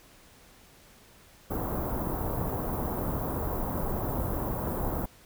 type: band-stop noise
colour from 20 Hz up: pink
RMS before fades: -31 dBFS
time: 1.5-5.06 s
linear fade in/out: 10 ms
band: 1100 to 15000 Hz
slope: 24 dB/octave
effects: pink hiss -56 dBFS RMS until 5.25 s